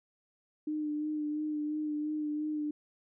sine tone with vibrato, 302.1 Hz, D4, 49 cents sharp, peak -31 dBFS, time 0.67-2.71 s, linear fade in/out 5 ms, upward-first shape sine, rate 2.9 Hz, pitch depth 23 cents each way, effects none

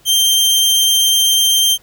sawtooth tone, 3154 Hz, G7, 10 cents sharp, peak -7 dBFS, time 0.05-1.78 s, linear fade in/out 50 ms, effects pink hiss -50 dBFS RMS until 1.82 s

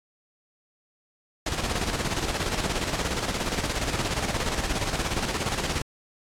pink noise with tremolo, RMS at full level -26 dBFS, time 1.46-5.82 s, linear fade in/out 5 ms, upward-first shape square, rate 17 Hz, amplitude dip 50%, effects low-pass 8000 Hz 12 dB/octave + AAC 64 kbps

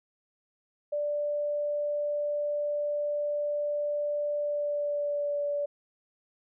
sine tone with pitch glide, 587.3 to 578.5 Hz, D5 to D5, 0 to -26 cents, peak -27 dBFS, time 0.92-5.66 s, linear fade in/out 10 ms, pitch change -26 cents, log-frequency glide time 4.37-5.43 s, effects none

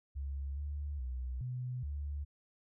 sine tone with pitch steps, 69.2 / 72.5 / 63.1 / 125.4 / 72.2 Hz, C#2 / D2 / B1 / B2 / D2, -2 / -22 / +38 / +27 / -29 cents, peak -36 dBFS, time 0.15-2.25 s, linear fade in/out 20 ms, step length 420 ms, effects none

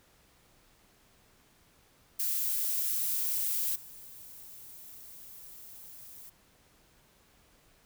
violet noise with level steps, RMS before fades -31 / -49 dBFS, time 2.19-6.3 s, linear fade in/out 10 ms, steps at 3.75 s, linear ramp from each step 10 ms, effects pink hiss -64 dBFS RMS until 7.85 s

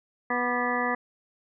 harmonic tone with a mistuned harmonic, 245.8 Hz, B3, 8 cents flat, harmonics 1 / 2 / 3 / 4 / 5 / 7 / 8, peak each -32 / -32 / -32 / -32 / -32 / -32 / -32 dBFS, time 0.3-0.95 s, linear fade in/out 5 ms, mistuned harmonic 5, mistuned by -43 cents, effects none

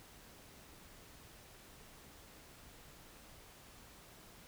silence, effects pink hiss -58 dBFS RMS until 4.47 s

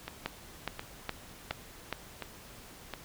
two click trains, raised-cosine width 0.3 ms, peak -16 / -21 dBFS, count 5 / 5, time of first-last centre 0.26-1.927 / 0.08-2.937 s, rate 2.4 / 1.4 Hz, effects pink hiss -51 dBFS RMS until 3.04 s

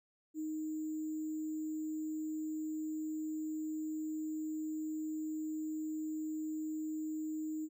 sine tone with sample-and-hold, 311.1 Hz, D#4, in tune, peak -36 dBFS, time 0.34-7.69 s, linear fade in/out 50 ms, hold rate 7350 Hz, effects none

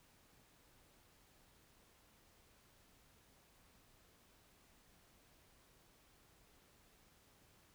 silence, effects pink hiss -69 dBFS RMS until 7.74 s

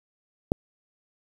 click, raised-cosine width 2 ms, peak -8 dBFS, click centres 0.519 s, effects 7-bit

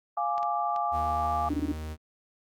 sine chord, D diminished, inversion first, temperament equal, 698.5 / 830.6 / 1174.7 Hz, F5 / Ab5 / D6, 0 / 0 / 0 cents, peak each -30 dBFS, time 0.17-1.49 s, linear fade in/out 5 ms
clicks, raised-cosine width 0.2 ms, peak -27 / -28 / -29 dBFS, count 3, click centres 0.38 / 0.43 / 0.762 s
45% pulse tone, 77.78 Hz, D#2, in tune, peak -34 dBFS, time 0.91-1.97 s, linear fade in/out 50 ms
sine tone bursts, 293.7 Hz, D4, in tune, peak -25 dBFS, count 4, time 1.5-1.719 s, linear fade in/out 5 ms, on 39 ms, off 21 ms
effects Opus 48 kbps

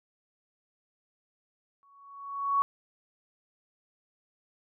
sine tone with exponential growth, 1117 Hz, C#6, 13 cents sharp, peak -20 dBFS, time 1.83-2.62 s, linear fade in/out 0 ms, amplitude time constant 170 ms, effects none

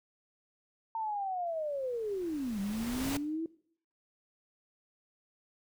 sine linear two-way sweep, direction down then up, 911 to 192.9 to 332.3 Hz, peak -32 dBFS, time 0.95-3.46 s, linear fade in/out 2 ms, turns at 2.6 s
pink noise with exponential growth, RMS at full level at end -35 dBFS, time 1.46-3.17 s, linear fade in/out 2 ms, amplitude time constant 370 ms
effects noise-tail reverb RT60 0.6 s tail -20 dB re dry

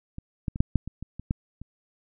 clicks, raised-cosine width 5 ms, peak -24 / -15 / -20 / -6 / -8 / -22 / -23 / -24 / -12 / -27 dBFS, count 10, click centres 0.184 / 0.482 / 0.559 / 0.605 / 0.757 / 0.876 / 1.026 / 1.196 / 1.309 / 1.616 s, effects none

